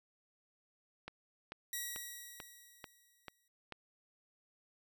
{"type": "click train", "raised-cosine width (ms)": 0.3, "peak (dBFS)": -28, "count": 7, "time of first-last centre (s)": [1.08, 3.723], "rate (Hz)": 2.27}
{"type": "tone with exponential decay", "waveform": "5% pulse", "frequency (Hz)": 1920, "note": "B6", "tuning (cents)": -49, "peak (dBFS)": -27, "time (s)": [1.73, 3.48], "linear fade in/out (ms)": 2, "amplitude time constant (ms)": 380}
{"effects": []}